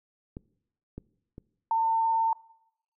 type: clicks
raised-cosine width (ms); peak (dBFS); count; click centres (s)
3; -25 / -25 / -30; 3; 0.369 / 0.98 / 1.381
type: tone with vibrato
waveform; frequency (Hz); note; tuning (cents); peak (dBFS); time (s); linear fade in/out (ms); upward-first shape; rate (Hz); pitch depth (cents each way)
sine; 902; A5; +43; -22; 1.71-2.33; 2; square; 18; 9
effects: noise-tail reverb RT60 0.8 s tail -22 dB re dry